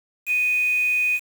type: tone with quantisation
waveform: sine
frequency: 2489 Hz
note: D#7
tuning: in tune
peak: -18 dBFS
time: 0.26-1.2 s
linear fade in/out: 50 ms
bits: 6
effects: none